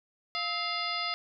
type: harmonic tone with a mistuned harmonic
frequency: 698.5 Hz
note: F5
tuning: in tune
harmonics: 1 / 2 / 3 / 4 / 5 / 6 / 7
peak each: -39 / -36 / -36 / -40 / -39 / -40 / -36 dBFS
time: 0.35-1.14 s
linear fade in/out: 0 ms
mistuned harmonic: 2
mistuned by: -140 cents
effects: none